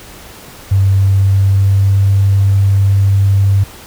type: tone with pitch glide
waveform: triangle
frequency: 97.3 to 98.49 Hz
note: G2 to G2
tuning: -12 to +9 cents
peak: -3 dBFS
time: 0.71-3.64 s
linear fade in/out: 10 ms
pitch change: +21 cents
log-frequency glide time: 1.08-2.09 s
effects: tanh soft clip ceiling -5 dBFS + pink hiss -35 dBFS RMS until 3.86 s